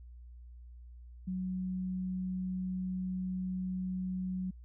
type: tone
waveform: sine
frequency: 185 Hz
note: F#3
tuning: in tune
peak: -33 dBFS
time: 1.27-4.51 s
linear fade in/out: 10 ms
effects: added 60 Hz sine -48 dBFS peak until 4.64 s